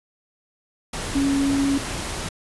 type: tone in noise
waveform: sine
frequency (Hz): 277.2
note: C#4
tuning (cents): 0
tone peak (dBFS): -18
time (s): 1.15-1.78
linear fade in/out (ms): 5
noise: pink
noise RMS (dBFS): -29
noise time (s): 0.93-2.29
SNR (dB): +8
effects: resampled to 24000 Hz